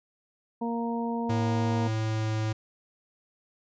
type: harmonic tone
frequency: 233.1 Hz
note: A#3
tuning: in tune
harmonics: 1 / 2 / 3 / 4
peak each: -29 / -35 / -38 / -35 dBFS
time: 0.61-1.88 s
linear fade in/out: 10 ms
type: tone with pitch glide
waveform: square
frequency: 110 to 109.24 Hz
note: A2 to A2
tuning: 0 to -12 cents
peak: -27 dBFS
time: 1.29-2.53 s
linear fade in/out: 10 ms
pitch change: -12 cents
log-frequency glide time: 2.04-2.34 s
effects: resampled to 16000 Hz